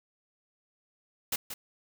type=noise with echo; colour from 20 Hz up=white; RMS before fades=-30 dBFS; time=1.32-1.36 s; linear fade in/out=5 ms; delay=180 ms; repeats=1; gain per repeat=-9 dB; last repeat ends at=1.54 s; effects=none